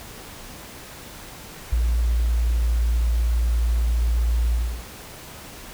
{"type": "tone with ADSR envelope", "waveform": "sine", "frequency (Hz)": 57.9, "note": "A#1", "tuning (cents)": -11, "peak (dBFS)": -12, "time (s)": [1.72, 4.85], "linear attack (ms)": 13, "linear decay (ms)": 6, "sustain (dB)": -5, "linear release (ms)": 320, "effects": ["tanh soft clip ceiling -9 dBFS", "pink hiss -40 dBFS RMS until 5.73 s"]}